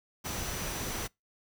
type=tone in noise; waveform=sine; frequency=5920 Hz; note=F#8; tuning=in tune; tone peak=-44 dBFS; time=0.24-1.08 s; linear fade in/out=20 ms; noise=pink; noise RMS=-36 dBFS; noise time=0.24-1.08 s; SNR=-11 dB; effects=noise-tail reverb RT60 0.2 s tail -26 dB re dry